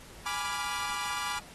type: chord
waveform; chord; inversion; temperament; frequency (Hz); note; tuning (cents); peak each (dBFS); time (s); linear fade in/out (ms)
sawtooth; G# diminished seventh; none; equal with one note detuned; 830.6 / 987.8 / 1174.7 / 1404.2; G#5 / B5 / D6 / F6; 0 / 0 / 0 / +9; -35 / -33 / -32 / -36; 0.26-1.39; 2
effects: pink hiss -51 dBFS RMS until 1.54 s + AAC 32 kbps